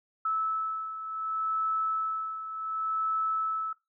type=beating tone pair; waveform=sine; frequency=1306 / 1306.68 Hz; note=E6 / E6; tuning=-17 / -16 cents; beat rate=0.68 Hz; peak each=-29 / -35 dBFS; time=0.25-3.73 s; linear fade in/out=5 ms; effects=noise-tail reverb RT60 0.2 s tail -19 dB re dry

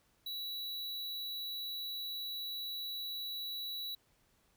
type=tone; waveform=square; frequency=3927 Hz; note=B7; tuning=11 cents flat; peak=-39 dBFS; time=0.26-3.95 s; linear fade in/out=5 ms; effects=pink hiss -72 dBFS RMS until 4.56 s

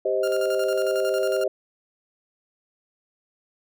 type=chord; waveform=sine; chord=C minor; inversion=second; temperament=just; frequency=392.4 / 523.3 / 627.9 Hz; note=G4 / C5 / Eb5; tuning=+2 / 0 / +16 cents; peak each=-25 dBFS; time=0.05-1.48 s; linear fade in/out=5 ms
type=tone with tremolo; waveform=sawtooth; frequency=1400 Hz; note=F6; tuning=4 cents sharp; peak=-27 dBFS; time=0.23-1.44 s; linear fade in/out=5 ms; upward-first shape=square; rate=11 Hz; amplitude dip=65%
effects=none

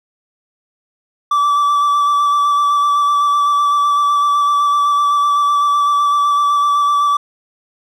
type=tone with vibrato; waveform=triangle; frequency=1159 Hz; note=D6; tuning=23 cents flat; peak=-9 dBFS; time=1.31-7.17 s; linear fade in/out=5 ms; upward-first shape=square; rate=7.9 Hz; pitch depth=13 cents each way; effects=none

